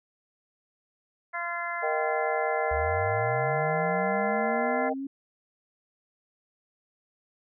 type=harmonic tone; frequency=344.1 Hz; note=F4; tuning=26 cents flat; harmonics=2 / 3 / 4 / 5 / 6; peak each=-36 / -36 / -36 / -36 / -36 dBFS; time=1.33-4.9 s; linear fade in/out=20 ms
type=chord; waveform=sine; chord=Eb major; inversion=second; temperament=just; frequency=466.7 / 622.3 / 777.8 Hz; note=Bb4 / Eb5 / G5; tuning=+2 / 0 / -14 cents; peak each=-31 / -30 / -30 dBFS; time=1.82-4.94 s; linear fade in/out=20 ms
type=linear sweep; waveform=sine; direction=up; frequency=69.8 to 277.5 Hz; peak=-31 dBFS; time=2.71-5.07 s; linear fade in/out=5 ms
effects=none